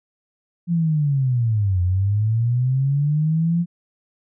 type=linear two-way sweep; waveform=sine; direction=down then up; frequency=174.61 to 88 to 174.61 Hz; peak=-16 dBFS; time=0.67-3.66 s; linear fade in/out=50 ms; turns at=1.82 s; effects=none